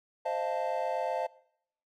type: chord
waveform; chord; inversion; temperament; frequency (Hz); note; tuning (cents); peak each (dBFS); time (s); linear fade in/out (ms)
triangle; F dominant seventh; second; equal with one note detuned; 523.3 / 622.3 / 690.4 / 880; C5 / Eb5 / F5 / A5; 0 / 0 / -20 / 0; -33; 0.25-1.27; 10
effects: noise-tail reverb RT60 0.7 s tail -22 dB re dry